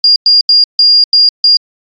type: tone bursts at uneven times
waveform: sine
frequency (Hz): 4820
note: D8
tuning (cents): +44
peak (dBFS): -3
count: 6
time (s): 0.04-0.16 / 0.26-0.41 / 0.49-0.64 / 0.79-1.04 / 1.13-1.29 / 1.44-1.57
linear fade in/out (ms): 2
effects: AAC 64 kbps